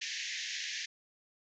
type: band-pass noise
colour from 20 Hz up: pink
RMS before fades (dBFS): -39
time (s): 0.01-0.86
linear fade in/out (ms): 10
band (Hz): 1700 to 6800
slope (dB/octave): 96
effects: none